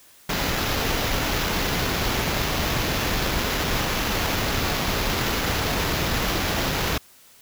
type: noise with sample-and-hold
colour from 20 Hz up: pink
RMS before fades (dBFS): -24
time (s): 0.29-6.98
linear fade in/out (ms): 5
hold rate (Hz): 8820
effects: white hiss -52 dBFS RMS until 7.41 s